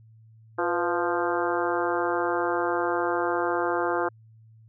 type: harmonic tone with a mistuned harmonic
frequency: 174.61 Hz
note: F3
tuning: in tune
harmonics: 2 / 3 / 4 / 5 / 6 / 7 / 8 / 9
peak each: -28 / -30 / -31 / -32 / -33 / -33 / -34 / -35 dBFS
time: 0.58-4.09 s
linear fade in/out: 10 ms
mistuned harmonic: 3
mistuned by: -69 cents
effects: added 111 Hz sine -50 dBFS peak until 4.68 s